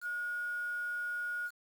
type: tone with quantisation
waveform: sine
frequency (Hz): 1442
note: F#6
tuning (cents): -45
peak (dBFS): -34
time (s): 0.01-1.51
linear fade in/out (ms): 50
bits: 9
effects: none